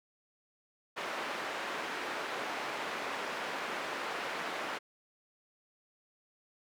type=band-pass noise; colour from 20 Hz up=white; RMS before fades=-38 dBFS; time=0.96-4.79 s; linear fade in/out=20 ms; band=310 to 1800 Hz; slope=12 dB/octave; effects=none